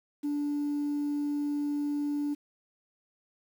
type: tone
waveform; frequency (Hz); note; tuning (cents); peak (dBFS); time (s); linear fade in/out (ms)
sine; 291.1; D4; -15; -26; 0.23-2.35; 20
effects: tanh soft clip ceiling -26 dBFS + 9-bit